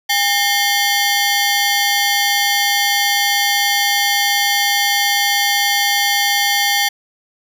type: ring-modulated tone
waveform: 15% pulse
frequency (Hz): 1318.5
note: E6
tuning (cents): 0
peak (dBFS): -4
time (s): 0.09-6.89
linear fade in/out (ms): 10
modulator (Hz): 508
effects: none